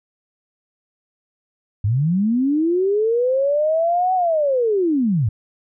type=linear two-way sweep; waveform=sine; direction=up then down; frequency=94.5 to 754 to 94.5 Hz; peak=-15 dBFS; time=1.84-5.29 s; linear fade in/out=5 ms; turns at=4.14 s; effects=none